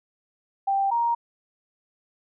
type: tone pair in turn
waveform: sine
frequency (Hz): 786 / 937.9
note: G5 / A#5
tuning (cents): +4 / +10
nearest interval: minor third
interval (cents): 306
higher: second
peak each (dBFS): -20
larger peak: neither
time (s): 0.67-0.91 / 0.91-1.15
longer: neither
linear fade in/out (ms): 10
effects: none